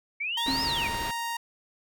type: exponential two-way sweep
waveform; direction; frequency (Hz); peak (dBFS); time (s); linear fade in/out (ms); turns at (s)
sine; up then down; 2203 to 5274 to 2217; -28; 0.2-0.88; 10; 0.63
type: tone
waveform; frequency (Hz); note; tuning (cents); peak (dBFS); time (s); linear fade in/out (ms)
sawtooth; 932.3; A#5; 0; -26; 0.37-1.37; 5
type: low-pass noise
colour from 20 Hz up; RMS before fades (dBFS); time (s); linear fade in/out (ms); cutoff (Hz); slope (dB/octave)
pink; -36; 0.46-1.11; 2; 5100; 48
type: tone with exponential decay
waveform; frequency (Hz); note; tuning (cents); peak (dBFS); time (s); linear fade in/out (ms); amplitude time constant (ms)
sine; 267.9; C4; +41; -26; 0.48-0.99; 0; 110
effects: none